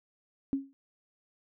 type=tone with exponential decay; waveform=sine; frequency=273.3 Hz; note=C#4; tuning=24 cents flat; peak=-23 dBFS; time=0.53-0.73 s; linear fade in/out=0 ms; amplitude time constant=42 ms; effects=none